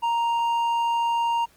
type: tone with hard clipping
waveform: sine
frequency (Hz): 933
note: A#5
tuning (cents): +1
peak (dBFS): -22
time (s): 0.02-1.46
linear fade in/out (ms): 20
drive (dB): 5
effects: pink hiss -58 dBFS RMS until 1.56 s + Opus 24 kbps